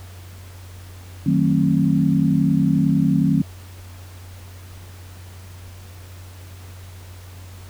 sine chord, D# diminished seventh, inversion none, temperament just, 155.56 / 186.68 / 224 / 268.8 Hz, D#3 / F#3 / A3 / C4, 0 / +16 / +31 / +47 cents, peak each -19 / -20 / -22 / -20 dBFS, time 1.26-3.42 s, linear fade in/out 5 ms, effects added 91 Hz sine -37 dBFS peak until 7.69 s + pink hiss -46 dBFS RMS until 7.69 s

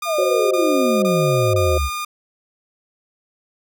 sawtooth tone bursts, 1214 Hz, D#6, 43 cents flat, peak -20 dBFS, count 4, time 0.02-2.049 s, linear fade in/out 5 ms, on 490 ms, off 23 ms
sine exponential sweep, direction down, 698.5 to 64.7 Hz, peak -18 dBFS, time 0.05-1.9 s, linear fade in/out 50 ms
sine chord, C diminished, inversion second, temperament equal, 370 / 523.3 / 622.3 Hz, Gb4 / C5 / Eb5, 0 / 0 / 0 cents, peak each -21 / -20 / -22 dBFS, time 0.18-1.78 s, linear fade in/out 5 ms
effects none

